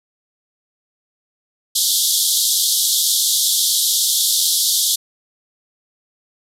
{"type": "band-pass noise", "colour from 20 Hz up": "pink", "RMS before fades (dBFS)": -17, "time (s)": [1.75, 4.96], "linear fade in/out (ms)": 10, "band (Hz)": [3300, 14000], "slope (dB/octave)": 96, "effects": []}